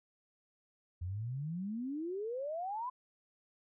sine exponential sweep, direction up, 84 to 1034 Hz, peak -36 dBFS, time 1.01-2.9 s, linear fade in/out 10 ms, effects none

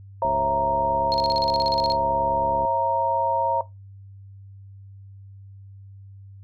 sine chord, A# diminished, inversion first, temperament equal with one note detuned, 541.7 / 659.3 / 932.3 Hz, C#5 / E5 / A#5, -40 / 0 / 0 cents, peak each -25 / -26 / -21 dBFS, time 0.22-3.61 s, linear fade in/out 2 ms
click train, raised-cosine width 2 ms, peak -21 dBFS, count 169, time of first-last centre 0.25-2.65 s, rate 70 Hz
sine tone bursts, 4259 Hz, C8, 30 cents sharp, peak -23 dBFS, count 14, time 1.12-1.921 s, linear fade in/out 0 ms, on 21 ms, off 39 ms
effects noise-tail reverb RT60 0.2 s tail -18 dB re dry + added 98 Hz sine -41 dBFS peak until 6.43 s

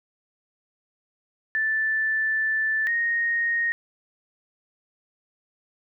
sine tone pair in turn, 1760 / 1863.1 Hz, A6 / A#6, 0 / -1 cents, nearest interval minor second, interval 99 cents, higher second, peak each -21 / -21 dBFS, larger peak neither, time 1.55-2.87 / 2.87-3.72 s, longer first, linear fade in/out 0 ms, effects none

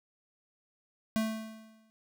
square tone with exponential decay, 220.3 Hz, A3, 2 cents sharp, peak -26 dBFS, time 1.16-1.9 s, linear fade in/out 0 ms, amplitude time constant 160 ms, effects none

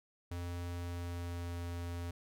square tone with pitch glide, 87.31 to 86.41 Hz, F2 to F2, 0 to -18 cents, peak -39 dBFS, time 0.31-2.11 s, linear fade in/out 5 ms, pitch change -18 cents, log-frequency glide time 0.69-1.57 s, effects none

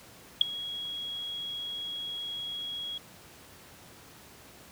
sine tone with ADSR envelope, 3315 Hz, G#7, 4 cents flat, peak -12 dBFS, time 0.41-2.98 s, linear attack 4 ms, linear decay 6 ms, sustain -22 dB, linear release 4 ms, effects pink hiss -52 dBFS RMS until 4.71 s + high-pass 80 Hz 12 dB/octave

